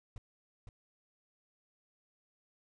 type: noise with echo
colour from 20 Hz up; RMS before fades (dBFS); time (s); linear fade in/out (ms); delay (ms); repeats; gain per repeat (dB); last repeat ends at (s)
brown; -42; 0.16-0.18; 2; 510; 1; -5; 0.69
effects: resampled to 22050 Hz